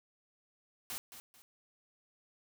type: noise with echo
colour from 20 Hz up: white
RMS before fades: -41 dBFS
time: 0.9-0.98 s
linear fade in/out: 0 ms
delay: 220 ms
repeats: 2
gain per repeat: -10 dB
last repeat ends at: 1.42 s
effects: none